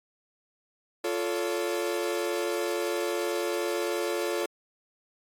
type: chord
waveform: 40% pulse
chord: F augmented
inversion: none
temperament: equal with one note detuned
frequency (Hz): 349.2 / 440 / 566.7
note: F4 / A4 / C#5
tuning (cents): 0 / 0 / +38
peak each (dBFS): -30 / -31 / -32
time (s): 1.04-4.46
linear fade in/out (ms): 5
effects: AAC 48 kbps